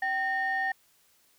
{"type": "tone pair together", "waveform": "sine", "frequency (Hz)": [771.1, 1834], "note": ["G5", "A#6"], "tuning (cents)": [-29, -29], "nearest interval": "octave + minor third", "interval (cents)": 1500, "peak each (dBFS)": [-29, -27], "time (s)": [0.02, 0.72], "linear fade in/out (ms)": 5, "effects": ["tanh soft clip ceiling -21 dBFS", "white hiss -65 dBFS RMS until 1.38 s"]}